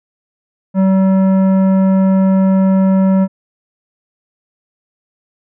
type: tone with tanh clipping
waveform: triangle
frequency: 190.9 Hz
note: G3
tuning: 46 cents flat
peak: -10 dBFS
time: 0.74-3.28 s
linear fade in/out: 50 ms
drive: 16 dB
effects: none